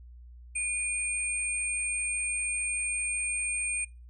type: tone pair together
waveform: sine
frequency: 2437 / 8684 Hz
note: D#7 / C#9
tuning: -37 / -37 cents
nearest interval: octave + minor seventh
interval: 2200 cents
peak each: -31 / -31 dBFS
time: 0.55-3.85 s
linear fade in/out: 10 ms
effects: noise-tail reverb RT60 0.3 s tail -23 dB re dry + added 60 Hz sine -46 dBFS peak until 4.09 s